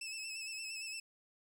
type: tone with vibrato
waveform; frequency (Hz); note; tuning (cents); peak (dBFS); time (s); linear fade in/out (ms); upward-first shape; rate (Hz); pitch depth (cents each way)
20% pulse; 2621; E7; -11; -36; 0.01-1; 5; sine; 8.7; 43
effects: none